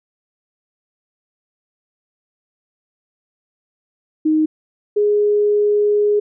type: tone pair in turn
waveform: sine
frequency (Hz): 311.1 / 415.3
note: D#4 / G#4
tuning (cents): 0 / 0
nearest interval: perfect fourth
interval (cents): 500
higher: second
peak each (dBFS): -12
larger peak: neither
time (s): 4.25-4.46 / 4.96-6.2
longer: second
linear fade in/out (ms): 10
effects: none